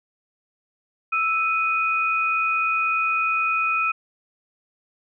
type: tone pair together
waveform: sine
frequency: 1318.5 / 2489 Hz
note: E6 / D#7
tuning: 0 / 0 cents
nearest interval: major seventh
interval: 1100 cents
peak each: -22 dBFS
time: 1.12-3.92 s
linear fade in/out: 10 ms
effects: none